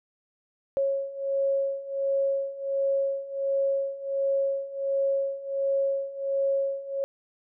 sine beating tone pair, 548 / 549.4 Hz, C#5 / C#5, -20 / -16 cents, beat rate 1.4 Hz, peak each -29 / -26 dBFS, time 0.77-7.04 s, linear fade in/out 0 ms, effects none

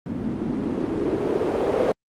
blue noise with low-pass filter sweep, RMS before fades -24 dBFS, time 0.06-1.92 s, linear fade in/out 2 ms, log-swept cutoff 210 to 510 Hz, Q 2.7, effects Opus 32 kbps

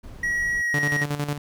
brown noise, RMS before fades -39 dBFS, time 0.03-0.62 s, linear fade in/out 10 ms
triangle tone with pitch glide, 1913 to 1889.9 Hz, A#6 to A#6, +44 to +23 cents, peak -20 dBFS, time 0.23-1.04 s, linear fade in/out 5 ms, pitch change -21 cents, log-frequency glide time 0.59-0.76 s
sawtooth tone with tremolo, 145.6 Hz, D3, 15 cents flat, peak -19 dBFS, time 0.74-1.38 s, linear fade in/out 2 ms, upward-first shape square, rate 11 Hz, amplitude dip 65%
effects none

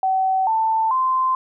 sine tone with pitch steps, 760 / 888.3 / 1038.2 Hz, F#5 / A5 / C6, +46 / +16 / -14 cents, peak -16 dBFS, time 0.03-1.35 s, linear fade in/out 2 ms, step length 440 ms, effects none

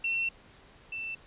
sine tone pair in turn, 2705 / 2669 Hz, E7 / E7, +44 / +21 cents, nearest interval unison, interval 23 cents, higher first, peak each -27 / -34 dBFS, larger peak first, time 0.04-0.29 / 0.92-1.15 s, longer first, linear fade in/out 5 ms, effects pink hiss -56 dBFS RMS until 1.26 s + resampled to 8000 Hz

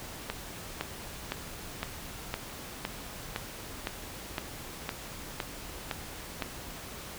click train, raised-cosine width 0.3 ms, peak -15 dBFS, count 13, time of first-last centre 0.3-6.422 s, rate 1.96 Hz, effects pink hiss -43 dBFS RMS until 7.18 s

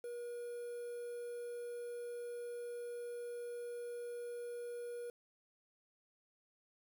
triangle tone with quantisation, 479.8 Hz, A#4, 50 cents sharp, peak -40 dBFS, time 0.04-5.1 s, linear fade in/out 2 ms, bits 10, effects none

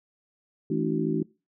harmonic tone with a mistuned harmonic, 54 Hz, A1, 32 cents flat, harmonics 3 / 4 / 5 / 6 / 7, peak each -30 / -30 / -30 / -30 / -30 dBFS, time 0.7-1.23 s, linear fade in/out 5 ms, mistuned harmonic 5, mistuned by +86 cents, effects noise-tail reverb RT60 0.3 s tail -23 dB re dry

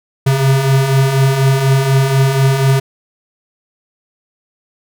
square beating tone pair, 131.6 / 135.7 Hz, C3 / C#3, +10 / -36 cents, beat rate 4.1 Hz, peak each -18 / -11 dBFS, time 0.26-2.8 s, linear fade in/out 10 ms, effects none

